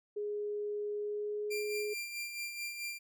sine tone with pitch glide, 415.3 to 419.2 Hz, G#4 to G#4, 0 to +16 cents, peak -34 dBFS, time 0.16-1.94 s, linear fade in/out 10 ms, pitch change +16 cents, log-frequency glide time 0.97-1.57 s
sawtooth tone with tremolo, 2377 Hz, D7, 20 cents sharp, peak -33 dBFS, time 1.5-2.99 s, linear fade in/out 20 ms, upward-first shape sine, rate 4.6 Hz, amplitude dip 50%
effects none

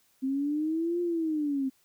sine linear two-way sweep, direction up then down, 260.8 to 352.4 to 260.8 Hz, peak -26 dBFS, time 0.22-1.7 s, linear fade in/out 20 ms, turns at 1.01 s, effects white hiss -67 dBFS RMS until 1.84 s

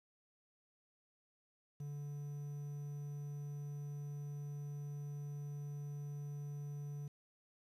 triangle tone with quantisation, 144.8 Hz, D3, 24 cents flat, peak -40 dBFS, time 1.8-7.08 s, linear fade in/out 5 ms, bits 11, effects resampled to 32000 Hz

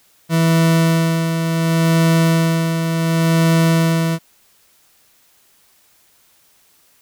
40% pulse tone with tremolo, 164.1 Hz, E3, 8 cents flat, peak -10 dBFS, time 0.29-4.19 s, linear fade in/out 50 ms, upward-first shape sine, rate 0.69 Hz, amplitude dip 50%, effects white hiss -55 dBFS RMS until 7.01 s

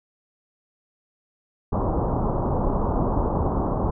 pink low-pass noise, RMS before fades -23 dBFS, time 1.72-3.91 s, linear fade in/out 10 ms, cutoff 1100 Hz, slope 48 dB/octave, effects none

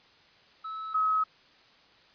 triangle / sine tone pair in turn, 1300 / 1279.1 Hz, E6 / D#6, -24 / +47 cents, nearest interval unison, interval 29 cents, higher first, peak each -33 / -23 dBFS, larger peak second, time 0.64-0.94 / 0.94-1.24 s, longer neither, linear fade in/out 10 ms, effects white hiss -59 dBFS RMS until 2.14 s + resampled to 11025 Hz

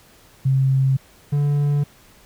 sine / triangle tone pair in turn, 133.6 / 144.75 Hz, C3 / D3, +36 / -25 cents, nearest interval minor second, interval 139 cents, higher second, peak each -14 dBFS, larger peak neither, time 0.45-0.97 / 1.32-1.84 s, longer neither, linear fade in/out 10 ms, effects pink hiss -51 dBFS RMS until 2.25 s

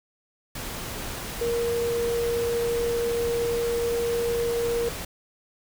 sine tone in noise, 470 Hz, A#4, 14 cents sharp, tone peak -23 dBFS, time 1.41-4.89 s, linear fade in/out 5 ms, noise pink, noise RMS -34 dBFS, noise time 0.55-5.05 s, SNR +8 dB, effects none

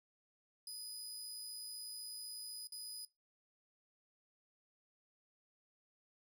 25% pulse tone with dropouts, 4978 Hz, D#8, in tune, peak -40 dBFS, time 0.67-3.05 s, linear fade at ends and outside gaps 2 ms, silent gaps 2.672-2.721 s, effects noise-tail reverb RT60 0.2 s tail -21 dB re dry

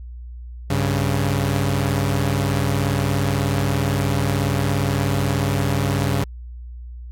sawtooth tone pair together, 98 / 138.59 Hz, G2 / C#3, 0 / 0 cents, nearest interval tritone, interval 600 cents, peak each -17 dBFS, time 0.7-6.24 s, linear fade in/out 5 ms, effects added 60 Hz sine -32 dBFS peak until 7.11 s + AAC 64 kbps

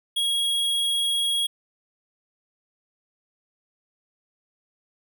square tone, 3305 Hz, G#7, 9 cents flat, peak -22 dBFS, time 0.16-1.47 s, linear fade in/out 10 ms, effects none

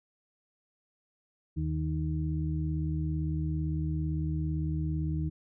harmonic tone, 77.78 Hz, D#2, in tune, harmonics 1 / 2 / 4, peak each -32 / -31 / -37 dBFS, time 1.56-5.3 s, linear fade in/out 20 ms, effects none

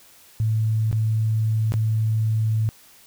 sine tone with dropouts, 110 Hz, A2, in tune, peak -18 dBFS, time 0.4-2.69 s, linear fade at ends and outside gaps 0 ms, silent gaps 0.914-0.928 / 1.721-1.739 s, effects white hiss -51 dBFS RMS until 3.06 s

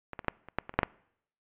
clicks, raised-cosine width 0.5 ms, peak -23 / -21 / -30 / -10 / -29 / -12 / -23 / -29 / -6 / -9 dBFS, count 10, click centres 0.133 / 0.192 / 0.246 / 0.283 / 0.486 / 0.586 / 0.694 / 0.74 / 0.79 / 0.832 s, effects noise-tail reverb RT60 0.7 s tail -25 dB re dry + resampled to 8000 Hz

